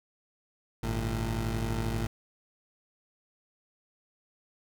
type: tone pair together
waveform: 20% pulse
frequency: 50.34 / 113 Hz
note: G1 / A2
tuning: +47 / +47 cents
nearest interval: octave + major second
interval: 1400 cents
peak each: -27 dBFS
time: 0.83-2.07 s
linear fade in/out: 5 ms
effects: none